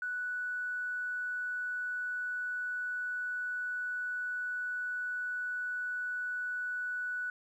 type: tone with tanh clipping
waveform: triangle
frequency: 1480 Hz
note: F#6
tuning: in tune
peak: -33 dBFS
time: 0.02-7.3 s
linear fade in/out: 2 ms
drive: 3 dB
effects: none